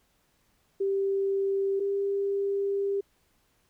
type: tone pair in turn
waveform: sine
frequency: 392 / 397.5 Hz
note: G4 / G4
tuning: 0 / +24 cents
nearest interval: unison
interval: 24 cents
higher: second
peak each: -24 / -25 dBFS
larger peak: first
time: 0.8-1.8 / 1.8-3.01 s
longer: second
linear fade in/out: 10 ms
effects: pink hiss -69 dBFS RMS until 3.69 s